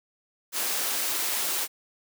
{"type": "high-pass noise", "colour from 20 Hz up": "white", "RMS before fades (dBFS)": -28, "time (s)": [0.52, 1.68], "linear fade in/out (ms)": 50, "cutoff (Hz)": 310, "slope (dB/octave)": 12, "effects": []}